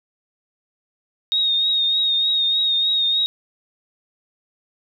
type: tone with vibrato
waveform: sine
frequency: 3729 Hz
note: A#7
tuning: in tune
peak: -16 dBFS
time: 1.32-3.26 s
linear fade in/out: 0 ms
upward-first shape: triangle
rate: 3.3 Hz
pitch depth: 42 cents each way
effects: 9-bit